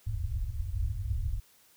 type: low-pass noise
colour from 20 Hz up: white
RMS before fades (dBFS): -32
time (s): 0.06-1.4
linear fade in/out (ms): 10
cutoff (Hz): 110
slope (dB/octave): 96
effects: white hiss -62 dBFS RMS until 1.76 s